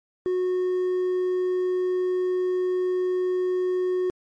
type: tone with hard clipping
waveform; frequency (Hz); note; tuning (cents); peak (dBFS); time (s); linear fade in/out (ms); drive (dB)
triangle; 365.9; F#4; -19; -22; 0.26-4.1; 0; 5
effects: MP3 48 kbps